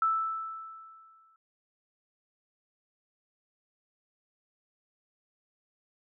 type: tone with exponential decay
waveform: sine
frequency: 1318.5 Hz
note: E6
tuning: in tune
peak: -22 dBFS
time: 0.02-1.36 s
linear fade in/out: 2 ms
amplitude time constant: 290 ms
effects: none